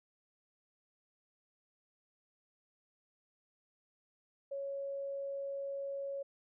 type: tone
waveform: sine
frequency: 554.4 Hz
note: C#5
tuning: in tune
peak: -37 dBFS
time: 4.51-6.23 s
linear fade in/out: 10 ms
effects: none